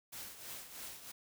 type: noise with tremolo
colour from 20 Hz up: white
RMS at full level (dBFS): -45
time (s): 0.12-1.12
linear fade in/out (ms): 10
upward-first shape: triangle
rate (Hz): 3.1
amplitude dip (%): 70
effects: none